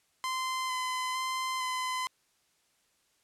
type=tone with vibrato; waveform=sawtooth; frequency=1028 Hz; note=C6; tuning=31 cents flat; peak=-27 dBFS; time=0.24-2.07 s; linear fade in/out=0 ms; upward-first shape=square; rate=1.1 Hz; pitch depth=13 cents each way; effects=white hiss -71 dBFS RMS until 3.23 s + low-pass 10000 Hz 12 dB/octave